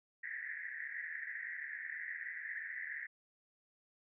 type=band-pass noise; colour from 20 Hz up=pink; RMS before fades=-44 dBFS; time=0.23-3.07 s; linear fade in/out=10 ms; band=1700 to 2000 Hz; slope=96 dB/octave; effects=none